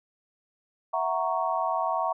sine chord, F# dominant seventh, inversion third, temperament equal, 659.3 / 740 / 932.3 / 1108.7 Hz, E5 / F#5 / A#5 / C#6, 0 / 0 / 0 / 0 cents, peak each -30 dBFS, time 0.93-2.13 s, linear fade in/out 10 ms, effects none

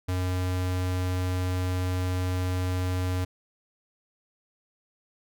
square tone, 91.4 Hz, F#2, 21 cents flat, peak -26 dBFS, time 0.08-3.25 s, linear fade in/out 10 ms, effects none

